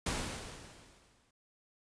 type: noise with exponential decay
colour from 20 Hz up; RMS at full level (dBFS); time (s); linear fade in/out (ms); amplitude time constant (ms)
pink; -33; 0.06-1.31; 5; 270
effects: resampled to 22050 Hz